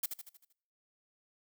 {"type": "noise with echo", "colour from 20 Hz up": "blue", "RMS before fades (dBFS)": -33, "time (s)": [0.03, 0.06], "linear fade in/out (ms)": 5, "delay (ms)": 78, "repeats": 6, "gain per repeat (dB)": -6, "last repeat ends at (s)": 0.528, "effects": ["noise-tail reverb RT60 0.7 s tail -24 dB re dry"]}